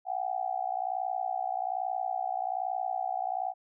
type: tone with amplitude modulation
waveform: sine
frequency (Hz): 751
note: F#5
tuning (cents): +26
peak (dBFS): -25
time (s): 0.05-3.54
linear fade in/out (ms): 50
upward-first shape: sine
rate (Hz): 61.2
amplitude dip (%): 100
effects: none